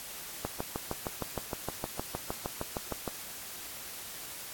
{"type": "click train", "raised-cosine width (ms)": 1, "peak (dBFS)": -18, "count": 18, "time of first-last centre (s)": [0.45, 3.078], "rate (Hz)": 6.47, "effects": ["white hiss -43 dBFS RMS until 4.53 s", "AAC 64 kbps"]}